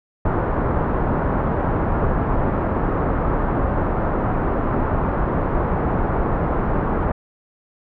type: low-pass noise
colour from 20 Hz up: pink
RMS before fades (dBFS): -20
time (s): 0.25-7.12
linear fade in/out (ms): 5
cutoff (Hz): 1300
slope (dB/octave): 24
effects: none